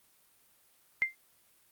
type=tone with exponential decay; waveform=sine; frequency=2093 Hz; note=C7; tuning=in tune; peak=-21 dBFS; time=1.02-1.15 s; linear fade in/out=0 ms; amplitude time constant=27 ms; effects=white hiss -66 dBFS RMS until 1.71 s + Opus 32 kbps